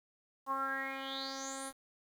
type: tone with low-pass filter sweep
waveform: 10% pulse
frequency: 269.3 Hz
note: C#4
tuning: 50 cents flat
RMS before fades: -39 dBFS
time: 0.46-1.73 s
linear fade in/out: 50 ms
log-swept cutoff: 990 to 11000 Hz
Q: 8.3
effects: 10-bit